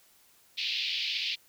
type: band-pass noise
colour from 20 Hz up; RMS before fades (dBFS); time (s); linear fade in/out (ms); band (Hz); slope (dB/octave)
pink; -32; 0.57-1.36; 20; 2400 to 4700; 48
effects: white hiss -62 dBFS RMS until 1.48 s